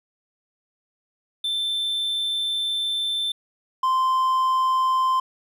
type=tone pair in turn; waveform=triangle; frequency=3547 / 1040 Hz; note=A7 / C6; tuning=+13 / -11 cents; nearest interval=octave + major sixth; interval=2124 cents; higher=first; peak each=-21 / -16 dBFS; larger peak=second; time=1.44-3.32 / 3.83-5.2 s; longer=first; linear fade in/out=5 ms; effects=none